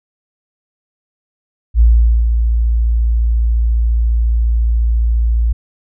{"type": "tone with ADSR envelope", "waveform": "sine", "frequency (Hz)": 57.2, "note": "A#1", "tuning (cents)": -32, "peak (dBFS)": -4, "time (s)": [1.74, 5.53], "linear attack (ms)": 64, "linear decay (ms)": 450, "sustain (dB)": -6, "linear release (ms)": 10, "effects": []}